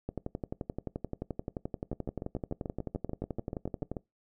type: two click trains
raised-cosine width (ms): 2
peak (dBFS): -22 / -21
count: 15 / 45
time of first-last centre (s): 1.93-3.968 / 0.09-3.916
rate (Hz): 6.87 / 11.5
effects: noise-tail reverb RT60 0.2 s tail -22 dB re dry